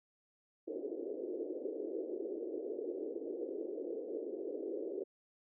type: band-pass noise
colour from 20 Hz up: pink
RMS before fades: -41 dBFS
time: 0.67-5.04 s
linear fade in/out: 10 ms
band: 320 to 500 Hz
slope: 48 dB/octave
effects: none